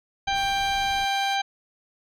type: harmonic tone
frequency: 789 Hz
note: G5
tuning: 11 cents sharp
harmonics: 1 / 2 / 3 / 4 / 5 / 6 / 8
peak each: -24 / -31 / -32 / -32 / -33 / -42 / -41 dBFS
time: 0.27-1.42 s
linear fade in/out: 10 ms
type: noise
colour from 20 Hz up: brown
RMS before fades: -41 dBFS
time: 0.27-1.05 s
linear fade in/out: 5 ms
type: tone with pitch glide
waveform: 5% pulse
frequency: 1112 to 1069.2 Hz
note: C#6 to C6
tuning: +5 to +37 cents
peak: -31 dBFS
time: 0.33-1.38 s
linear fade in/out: 50 ms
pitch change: -68 cents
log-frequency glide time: 0.67-0.95 s
effects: none